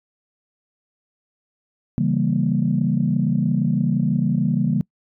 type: chord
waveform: sine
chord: C# diminished seventh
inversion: none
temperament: equal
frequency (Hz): 138.59 / 164.81 / 196 / 233.1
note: C#3 / E3 / G3 / Bb3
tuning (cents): 0 / 0 / 0 / 0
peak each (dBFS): -22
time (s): 1.98-4.81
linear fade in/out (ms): 0
effects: noise-tail reverb RT60 0.1 s tail -25 dB re dry + tanh soft clip ceiling -7 dBFS